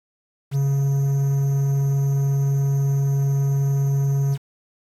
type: tone with quantisation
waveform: triangle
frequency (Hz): 138.59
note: C#3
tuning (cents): 0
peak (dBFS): -15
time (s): 0.51-4.38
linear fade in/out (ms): 50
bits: 7
effects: AAC 48 kbps